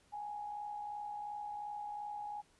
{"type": "tone with amplitude modulation", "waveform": "sine", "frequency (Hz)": 830.6, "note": "G#5", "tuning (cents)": 0, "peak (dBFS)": -38, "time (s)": [0.12, 2.42], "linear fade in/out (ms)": 20, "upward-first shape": "sine", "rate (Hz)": 62.8, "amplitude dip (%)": 45, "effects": ["pink hiss -69 dBFS RMS until 2.59 s", "resampled to 24000 Hz"]}